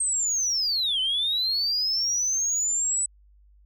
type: linear two-way sweep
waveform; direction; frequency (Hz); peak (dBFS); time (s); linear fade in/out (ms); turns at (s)
sine; down then up; 8450 to 3007 to 8000; -21; 0-3.06; 5; 1
effects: tanh soft clip ceiling -19 dBFS + added 50 Hz sine -53 dBFS peak until 3.65 s